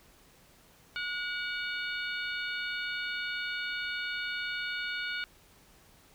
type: harmonic tone with a mistuned harmonic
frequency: 726 Hz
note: F#5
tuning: 33 cents flat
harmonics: 2 / 3 / 4 / 5 / 6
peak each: -35 / -39 / -41 / -43 / -45 dBFS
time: 0.96-5.24 s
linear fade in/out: 0 ms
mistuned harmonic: 3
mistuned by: +77 cents
effects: pink hiss -60 dBFS RMS until 6.14 s